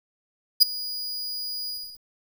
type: tone with ADSR envelope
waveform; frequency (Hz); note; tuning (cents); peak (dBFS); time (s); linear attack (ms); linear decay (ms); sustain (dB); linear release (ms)
45% pulse; 4900; D#8; -27; -8; 0.6-2; 23; 11; -21; 300
effects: 8-bit